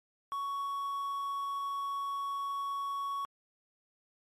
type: tone with quantisation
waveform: triangle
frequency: 1115 Hz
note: C#6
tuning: 10 cents sharp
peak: -31 dBFS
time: 0.32-3.25 s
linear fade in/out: 0 ms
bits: 9
effects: low-pass 10000 Hz 12 dB/octave + MP3 64 kbps